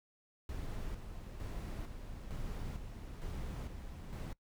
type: noise with tremolo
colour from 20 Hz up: brown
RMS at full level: -41 dBFS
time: 0.49-4.33 s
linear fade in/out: 2 ms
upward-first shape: square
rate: 1.1 Hz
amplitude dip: 45%
effects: noise-tail reverb RT60 0.1 s tail -22 dB re dry